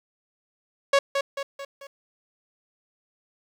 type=tone with echo; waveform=sawtooth; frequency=555 Hz; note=C#5; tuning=2 cents sharp; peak=-12 dBFS; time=0.93-0.99 s; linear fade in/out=5 ms; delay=220 ms; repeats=4; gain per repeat=-6 dB; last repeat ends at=1.87 s; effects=low-pass 6000 Hz 12 dB/octave + 9-bit